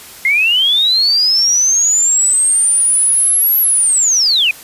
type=linear two-way sweep; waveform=sine; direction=up then down; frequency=2075 to 11750 to 2400 Hz; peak=-9 dBFS; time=0.25-4.51 s; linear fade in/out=2 ms; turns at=3.59 s; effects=white hiss -35 dBFS RMS until 4.63 s + resampled to 32000 Hz